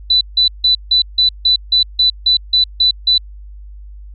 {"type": "tone bursts", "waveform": "sine", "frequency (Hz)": 3985, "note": "B7", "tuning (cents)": 15, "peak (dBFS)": -8, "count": 12, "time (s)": [0.1, 3.18], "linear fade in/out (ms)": 5, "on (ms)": 110, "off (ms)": 160, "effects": ["added 50 Hz sine -31 dBFS peak until 4.14 s"]}